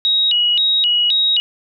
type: tone with vibrato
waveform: sine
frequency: 3322 Hz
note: G#7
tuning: in tune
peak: -12 dBFS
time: 0.05-1.4 s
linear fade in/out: 0 ms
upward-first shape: square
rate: 1.9 Hz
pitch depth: 230 cents each way
effects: none